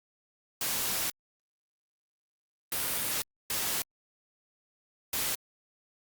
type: noise bursts at uneven times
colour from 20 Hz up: white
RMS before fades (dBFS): -31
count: 4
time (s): 0.61-1.1 / 2.72-3.22 / 3.5-3.82 / 5.13-5.35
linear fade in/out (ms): 2
effects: Opus 48 kbps